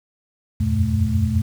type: tone cluster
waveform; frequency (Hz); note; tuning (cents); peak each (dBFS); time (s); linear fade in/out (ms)
sine; 81.3 / 90.5 / 95.5 / 119 / 216.1; E2 / F#2 / G2 / A#2 / A3; -23 / -38 / -45 / +36 / -31; -23; 0.6-1.42; 10
effects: 7-bit